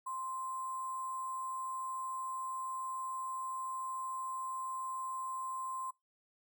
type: tone with sample-and-hold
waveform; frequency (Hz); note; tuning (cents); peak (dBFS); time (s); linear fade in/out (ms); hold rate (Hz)
sine; 1046.5; C6; 0; -37; 0.06-5.91; 10; 8820
effects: noise-tail reverb RT60 0.2 s tail -24 dB re dry